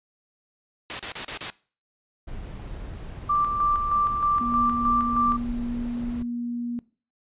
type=noise bursts; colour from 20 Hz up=white; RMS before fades=-29 dBFS; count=5; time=0.9-1.501 s; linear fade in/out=0 ms; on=93 ms; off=34 ms
type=noise; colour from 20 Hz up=brown; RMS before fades=-36 dBFS; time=2.27-6.23 s; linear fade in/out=10 ms
type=tone with tremolo; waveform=sine; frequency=1176 Hz; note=D6; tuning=2 cents sharp; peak=-19 dBFS; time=3.29-5.37 s; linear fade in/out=10 ms; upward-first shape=square; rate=3.2 Hz; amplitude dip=45%
type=tone; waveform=sine; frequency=239.1 Hz; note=A#3; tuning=44 cents sharp; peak=-27 dBFS; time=4.41-6.79 s; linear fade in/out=0 ms
effects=noise-tail reverb RT60 0.4 s tail -21 dB re dry + resampled to 8000 Hz